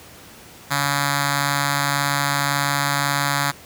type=tone with notch filter; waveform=5% pulse; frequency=141.8 Hz; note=C#3; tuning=40 cents sharp; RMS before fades=-21 dBFS; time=0.7-3.52 s; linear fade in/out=20 ms; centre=420 Hz; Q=0.55; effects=pink hiss -43 dBFS RMS until 3.65 s + high-pass 80 Hz 12 dB/octave